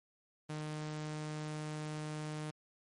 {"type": "tone", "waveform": "sawtooth", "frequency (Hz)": 152.9, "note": "D#3", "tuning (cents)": -30, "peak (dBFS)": -35, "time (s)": [0.49, 2.51], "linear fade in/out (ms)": 10, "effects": ["MP3 48 kbps"]}